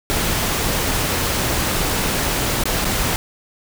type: noise with dropouts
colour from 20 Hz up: pink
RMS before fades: -20 dBFS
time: 0.1-3.16 s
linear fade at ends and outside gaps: 0 ms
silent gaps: 2.637-2.655 / 2.846-2.852 s
effects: none